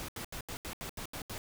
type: noise bursts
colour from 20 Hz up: pink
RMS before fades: -41 dBFS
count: 9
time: 0-1.38 s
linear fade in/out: 0 ms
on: 84 ms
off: 78 ms
effects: none